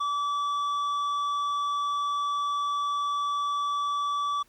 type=tone with tanh clipping; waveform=triangle; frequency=1153 Hz; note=D6; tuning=32 cents flat; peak=-27 dBFS; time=0-4.43 s; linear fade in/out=10 ms; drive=12 dB; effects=pink hiss -63 dBFS RMS until 4.48 s

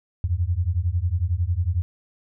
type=beating tone pair; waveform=sine; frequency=82.41 / 93.41 Hz; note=E2 / F#2; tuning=0 / +17 cents; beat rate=11 Hz; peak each=-23 dBFS; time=0.24-1.82 s; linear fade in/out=0 ms; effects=none

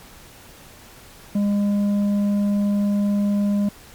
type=tone with tanh clipping; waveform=sine; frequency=203.5 Hz; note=G#3; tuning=35 cents flat; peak=-18 dBFS; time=1.35-3.69 s; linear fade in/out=5 ms; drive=6 dB; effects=pink hiss -45 dBFS RMS until 3.94 s + MP3 96 kbps

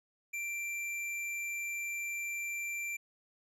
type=tone; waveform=square; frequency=2356 Hz; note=D7; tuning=5 cents sharp; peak=-36 dBFS; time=0.33-2.97 s; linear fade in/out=10 ms; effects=low-pass 12000 Hz 12 dB/octave

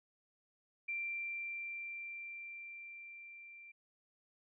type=tone with level ramp; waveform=sine; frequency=2360 Hz; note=D7; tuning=8 cents sharp; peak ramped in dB=-36 to -52 dBFS; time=0.88-3.72 s; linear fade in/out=10 ms; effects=none

